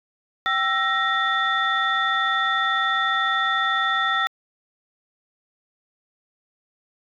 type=tone cluster; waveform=sine; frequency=775 / 1333 / 1875 / 3527 Hz; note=G5 / E6 / A#6 / A7; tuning=-20 / +19 / +10 / +3 cents; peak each=-28 / -22 / -23 / -27 dBFS; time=0.46-4.27 s; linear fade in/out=0 ms; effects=tanh soft clip ceiling -9 dBFS